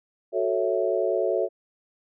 sine chord, F# minor seventh, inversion none, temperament equal, 370 / 440 / 554.4 / 659.3 Hz, F#4 / A4 / C#5 / E5, 0 / 0 / 0 / 0 cents, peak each -27 dBFS, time 0.32-1.49 s, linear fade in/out 50 ms, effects none

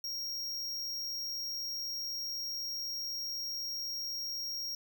square tone, 5588 Hz, F8, in tune, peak -36 dBFS, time 0.04-4.75 s, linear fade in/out 2 ms, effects none

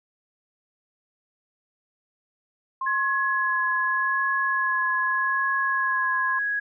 sine tone with vibrato, 1058 Hz, C6, 19 cents sharp, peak -25 dBFS, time 2.81-6.39 s, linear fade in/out 5 ms, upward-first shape sine, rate 0.82 Hz, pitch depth 27 cents each way
sine tone with pitch glide, 1682 to 1663.6 Hz, G#6 to G#6, +22 to +2 cents, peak -23 dBFS, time 2.86-6.6 s, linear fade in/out 10 ms, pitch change -20 cents, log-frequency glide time 4.9-6.25 s
effects none

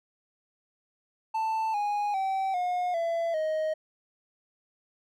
triangle tone with pitch steps, 885 / 825.7 / 770.4 / 718.8 / 670.7 / 625.8 Hz, A5 / G#5 / G5 / F5 / E5 / D#5, +10 / -10 / -30 / +50 / +30 / +10 cents, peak -24 dBFS, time 1.34-3.74 s, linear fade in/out 10 ms, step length 400 ms, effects none

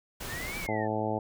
pink noise, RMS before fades -38 dBFS, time 0.2-0.67 s, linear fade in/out 10 ms
sine exponential two-way sweep, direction up then down, 1732 to 2349 to 1732 Hz, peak -37 dBFS, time 0.27-0.88 s, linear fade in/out 50 ms, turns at 0.58 s
harmonic tone, 108.2 Hz, A2, 29 cents flat, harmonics 1 / 2 / 3 / 4 / 5 / 6 / 7 / 8, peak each -36 / -36 / -36 / -36 / -36 / -36 / -36 / -36 dBFS, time 0.68-1.19 s, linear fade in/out 5 ms
effects none

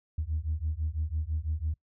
sine beating tone pair, 75.2 / 81.2 Hz, D2 / E2, +42 / -26 cents, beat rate 6 Hz, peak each -31 dBFS, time 0.18-1.74 s, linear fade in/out 5 ms, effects noise-tail reverb RT60 0.1 s tail -24 dB re dry + tanh soft clip ceiling -22 dBFS

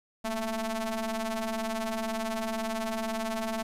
sawtooth ring-modulated tone, 220 Hz, A3, in tune, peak -23 dBFS, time 0.24-3.63 s, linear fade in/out 10 ms, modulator 449 Hz, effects resampled to 32000 Hz + 9-bit

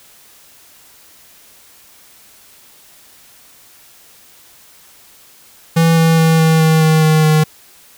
square tone with pitch steps, 164.81 / 163.39 / 161.98 / 160.58 / 159.2 / 157.82 / 156.46 / 155.11 Hz, E3 / E3 / E3 / E3 / D#3 / D#3 / D#3 / D#3, 0 / -15 / -30 / -45 / +40 / +25 / +10 / -5 cents, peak -9 dBFS, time 5.76-7.44 s, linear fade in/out 10 ms, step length 210 ms, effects white hiss -45 dBFS RMS until 7.97 s

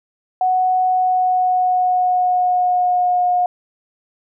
sine tone with pitch glide, 740 to 718.9 Hz, F#5 to F5, 0 to +50 cents, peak -13 dBFS, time 0.41-3.46 s, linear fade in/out 2 ms, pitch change -50 cents, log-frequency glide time 0.86-3.27 s, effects none

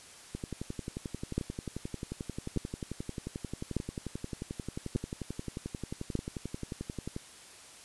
two click trains, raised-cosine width 3 ms, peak -16 / -23 dBFS, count 5 / 78, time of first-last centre 1.38-6.153 / 0.35-7.164 s, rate 0.838 / 11.3 Hz, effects white hiss -52 dBFS RMS until 7.84 s + resampled to 24000 Hz

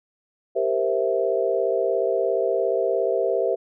sine chord, C dominant seventh, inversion second, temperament equal, 392 / 466.2 / 523.3 / 659.3 Hz, G4 / Bb4 / C5 / E5, 0 / 0 / 0 / 0 cents, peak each -25 dBFS, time 0.55-3.56 s, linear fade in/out 20 ms, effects none

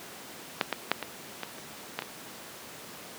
clicks, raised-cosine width 0.3 ms, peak -7 / -11 / -6 / -16 / -16 / -29 / -13 / -18 dBFS, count 8, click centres 0.612 / 0.727 / 0.916 / 1.027 / 1.433 / 1.583 / 1.99 / 2.022 s, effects pink hiss -44 dBFS RMS until 3.18 s + high-pass 200 Hz 12 dB/octave

